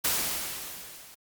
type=noise with level ramp; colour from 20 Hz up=white; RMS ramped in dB=-25 to -50 dBFS; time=0.04-1.15 s; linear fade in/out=10 ms; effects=Opus 48 kbps